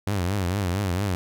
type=tone with vibrato; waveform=sawtooth; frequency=94.6 Hz; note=F#2; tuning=39 cents sharp; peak=-19 dBFS; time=0.07-1.15 s; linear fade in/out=0 ms; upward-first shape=triangle; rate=4.4 Hz; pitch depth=190 cents each way; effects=none